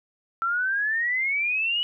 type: exponential sweep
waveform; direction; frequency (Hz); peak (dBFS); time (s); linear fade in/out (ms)
sine; up; 1334 to 2960; -22; 0.42-1.83; 0
effects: none